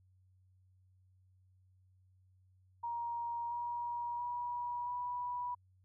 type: tone with pitch steps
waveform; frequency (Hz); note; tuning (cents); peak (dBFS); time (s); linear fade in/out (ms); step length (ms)
sine; 942 / 954 / 966.2 / 978.6; A#5 / A#5 / B5 / B5; +18 / +40 / -38 / -16; -36; 2.83-5.55; 10; 680
effects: added 93 Hz sine -65 dBFS peak until 5.84 s